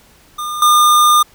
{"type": "tone with level steps", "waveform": "square", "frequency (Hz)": 1209, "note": "D6", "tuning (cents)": 50, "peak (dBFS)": [-21, -8], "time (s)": [0.38, 1.23], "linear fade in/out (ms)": 10, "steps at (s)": 0.62, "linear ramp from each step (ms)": 2, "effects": ["pink hiss -48 dBFS RMS until 1.34 s"]}